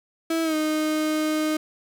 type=tone with pitch glide; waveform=35% pulse; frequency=327 to 309.2 Hz; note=E4 to D#4; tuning=-14 to -11 cents; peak=-20 dBFS; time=0.3-1.57 s; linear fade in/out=5 ms; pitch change=-97 cents; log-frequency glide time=0.43-0.55 s; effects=none